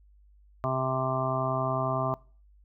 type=harmonic tone; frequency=130.81 Hz; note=C3; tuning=in tune; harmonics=1 / 2 / 3 / 5 / 6 / 7 / 8 / 9; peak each=-31 / -37 / -38 / -30 / -38 / -40 / -34 / -34 dBFS; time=0.64-2.14 s; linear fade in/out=0 ms; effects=noise-tail reverb RT60 0.4 s tail -23 dB re dry + added 50 Hz sine -55 dBFS peak until 2.64 s